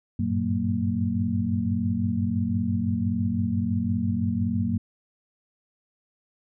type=tone cluster; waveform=sine; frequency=95.1 / 101 / 116.6 / 187.2 / 230.9 Hz; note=F#2 / G#2 / A#2 / F#3 / A#3; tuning=+48 / -48 / +1 / +20 / -16 cents; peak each=-28 / -33 / -33 / -29 / -26 dBFS; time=0.19-4.78 s; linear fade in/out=5 ms; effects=none